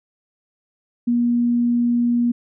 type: tone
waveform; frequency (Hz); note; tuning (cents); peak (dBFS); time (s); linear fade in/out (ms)
sine; 239.2; A#3; +45; -15; 1.07-2.32; 10
effects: none